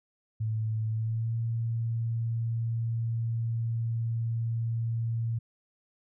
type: tone with pitch glide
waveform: sine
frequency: 110 to 114.94 Hz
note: A2 to A#2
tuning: 0 to -24 cents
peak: -27 dBFS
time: 0.4-5.39 s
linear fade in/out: 10 ms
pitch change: +76 cents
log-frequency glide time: 0.89-1.36 s
effects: none